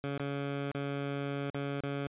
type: tone with dropouts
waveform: 15% pulse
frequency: 140.8 Hz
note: C#3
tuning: 27 cents sharp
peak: -27 dBFS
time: 0.04-2.07 s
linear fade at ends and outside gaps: 0 ms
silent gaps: 0.178-0.197 / 0.715-0.748 / 1.501-1.546 / 1.807-1.836 s
effects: resampled to 8000 Hz